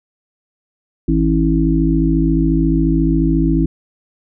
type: harmonic tone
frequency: 54.2 Hz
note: A1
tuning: 25 cents flat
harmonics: 1 / 3 / 5 / 6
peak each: -17 / -17 / -17 / -17 dBFS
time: 1.08-3.66 s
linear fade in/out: 5 ms
effects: none